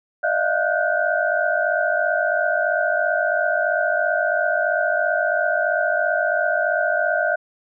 sine tone cluster, 601 / 644 / 699 / 1453 / 1542 Hz, D5 / E5 / F5 / F#6 / G6, +40 / -41 / +1 / -32 / -29 cents, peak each -24 dBFS, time 0.23-7.36 s, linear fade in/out 10 ms, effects none

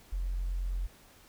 sine tone, 44.44 Hz, F1, 31 cents sharp, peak -29 dBFS, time 0.12-0.87 s, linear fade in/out 10 ms, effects tanh soft clip ceiling -25 dBFS + pink hiss -58 dBFS RMS until 1.28 s

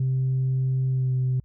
sine tone with pitch glide, 130.81 to 128.41 Hz, C3 to C3, 0 to -32 cents, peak -19 dBFS, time 0-1.4 s, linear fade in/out 5 ms, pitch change -32 cents, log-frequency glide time 0.89-1.14 s, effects tanh soft clip ceiling -18 dBFS + added 60 Hz sine -53 dBFS peak until 1.44 s

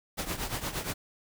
pink noise with tremolo, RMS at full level -31 dBFS, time 0.17-0.94 s, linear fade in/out 20 ms, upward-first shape triangle, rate 8.6 Hz, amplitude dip 80%, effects none

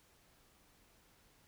silence, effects pink hiss -68 dBFS RMS until 1.47 s

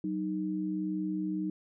sine tone pair together, 188.32 / 310 Hz, F#3 / D#4, +31 / -6 cents, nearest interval major sixth, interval 863 cents, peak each -34 / -32 dBFS, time 0.04-1.5 s, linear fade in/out 2 ms, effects none

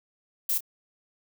violet noise with echo, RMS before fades -26 dBFS, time 0.49-0.58 s, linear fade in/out 5 ms, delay 27 ms, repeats 1, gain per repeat -12 dB, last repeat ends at 0.607 s, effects none

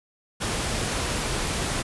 pink noise, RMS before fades -27 dBFS, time 0.4-1.83 s, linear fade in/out 20 ms, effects resampled to 24000 Hz

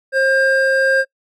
triangle tone pair together, 533.9 / 1600 Hz, C5 / G6, +35 / +35 cents, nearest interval octave + perfect fifth, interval 1900 cents, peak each -13 dBFS, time 0.12-1.05 s, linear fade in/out 50 ms, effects noise-tail reverb RT60 0.1 s tail -24 dB re dry

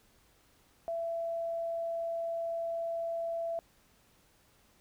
sine tone, 669 Hz, E5, 25 cents sharp, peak -32 dBFS, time 0.88-3.59 s, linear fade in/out 0 ms, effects pink hiss -66 dBFS RMS until 4.8 s

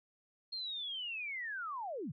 sine linear sweep, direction down, 4275 to 110 Hz, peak -38 dBFS, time 0.52-2.12 s, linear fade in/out 10 ms, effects none

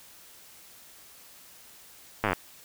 slowing click train, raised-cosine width 0.5 ms, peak -10 dBFS, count 10, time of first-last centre 2.24-2.331 s, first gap 9 ms, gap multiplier 1.03, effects white hiss -52 dBFS RMS until 2.64 s

